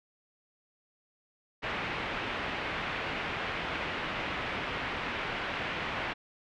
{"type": "low-pass noise", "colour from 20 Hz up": "white", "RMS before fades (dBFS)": -35, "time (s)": [1.62, 6.14], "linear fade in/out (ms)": 20, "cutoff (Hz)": 2700, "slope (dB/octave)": 24, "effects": []}